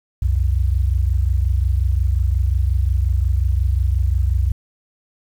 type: tone pair together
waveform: sine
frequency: 63.5 / 89.1 Hz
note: B1 / F2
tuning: +49 / +35 cents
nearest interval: tritone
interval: 586 cents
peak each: -16 / -19 dBFS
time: 0.22-4.52 s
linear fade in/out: 5 ms
effects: 8-bit